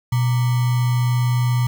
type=tone with sample-and-hold; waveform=sine; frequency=122.8 Hz; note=B2; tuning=9 cents flat; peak=-15 dBFS; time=0.12-1.67 s; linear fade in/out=5 ms; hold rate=1050 Hz; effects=none